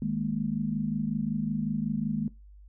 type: chord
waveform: sine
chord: D# suspended fourth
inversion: none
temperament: equal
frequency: 155.56 / 207.7 / 233.1 Hz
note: D#3 / G#3 / A#3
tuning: 0 / 0 / 0 cents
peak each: -33 / -30 / -31 dBFS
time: 0.02-2.28 s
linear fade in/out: 2 ms
effects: noise-tail reverb RT60 0.2 s tail -19 dB re dry + added 50 Hz sine -48 dBFS peak until 2.68 s